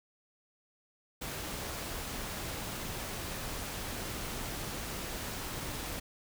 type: noise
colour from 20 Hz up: pink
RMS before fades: -39 dBFS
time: 1.21-6 s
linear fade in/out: 10 ms
effects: none